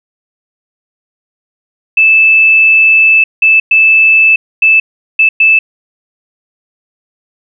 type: tone bursts at uneven times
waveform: sine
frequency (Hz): 2628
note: E7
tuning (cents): -6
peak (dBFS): -3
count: 6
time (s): 1.97-3.24 / 3.42-3.6 / 3.71-4.36 / 4.62-4.8 / 5.19-5.29 / 5.4-5.59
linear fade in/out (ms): 5
effects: none